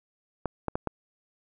clicks, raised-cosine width 1 ms, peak -14 dBFS, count 4, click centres 0.457 / 0.683 / 0.755 / 0.873 s, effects none

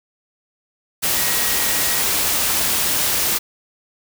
sine tone in noise, 1898 Hz, A#6, 31 cents sharp, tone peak -30 dBFS, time 1.15-2.03 s, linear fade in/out 20 ms, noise white, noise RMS -19 dBFS, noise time 1.02-3.39 s, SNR -14 dB, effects none

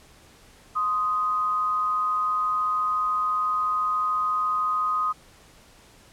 sine tone pair together, 1041.1 / 1247 Hz, C6 / D#6, -9 / +3 cents, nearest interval minor third, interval 312 cents, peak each -31 / -22 dBFS, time 0.75-5.13 s, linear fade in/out 20 ms, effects pink hiss -53 dBFS RMS until 6.12 s + low-pass 11000 Hz 12 dB/octave

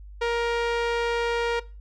sawtooth tone with low-pass filter, 469.8 Hz, A#4, 13 cents sharp, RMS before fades -25 dBFS, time 0.21-1.6 s, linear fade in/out 10 ms, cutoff 3700 Hz, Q 0.8, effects noise-tail reverb RT60 0.3 s tail -19 dB re dry + added 50 Hz sine -40 dBFS peak until 1.8 s

